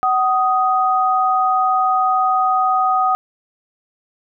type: tone pair together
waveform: sine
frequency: 753 / 1246.9 Hz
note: F#5 / D#6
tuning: +30 / +3 cents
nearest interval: major sixth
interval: 873 cents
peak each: -16 dBFS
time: 0.03-3.15 s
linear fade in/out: 0 ms
effects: none